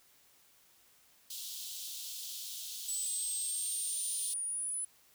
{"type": "high-pass noise", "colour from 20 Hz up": "pink", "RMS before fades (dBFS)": -43, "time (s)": [1.3, 4.34], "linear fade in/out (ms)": 5, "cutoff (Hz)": 3200, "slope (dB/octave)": 48}
{"type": "exponential sweep", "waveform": "sine", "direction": "up", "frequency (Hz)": [7902, 10060], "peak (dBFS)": -34, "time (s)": [2.88, 4.85], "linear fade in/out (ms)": 5}
{"effects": ["white hiss -65 dBFS RMS until 5.14 s"]}